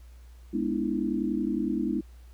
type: chord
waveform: sine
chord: E dominant seventh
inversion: first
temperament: equal with one note detuned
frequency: 207.7 / 246.9 / 299 / 329.6 Hz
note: G#3 / B3 / D4 / E4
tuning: 0 / 0 / +31 / 0 cents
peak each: -31 dBFS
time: 0.53-2.01 s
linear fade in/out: 10 ms
effects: added 60 Hz sine -46 dBFS peak until 2.33 s + pink hiss -63 dBFS RMS until 2.33 s